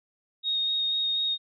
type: tone with vibrato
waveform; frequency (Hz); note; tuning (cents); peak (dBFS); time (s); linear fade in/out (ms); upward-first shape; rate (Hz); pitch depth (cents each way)
sine; 3728; A#7; -1; -24; 0.43-1.38; 50; square; 4.1; 8
effects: none